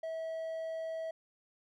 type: tone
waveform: triangle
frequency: 648 Hz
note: E5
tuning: 30 cents flat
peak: -34 dBFS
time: 0.03-1.11 s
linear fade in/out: 5 ms
effects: none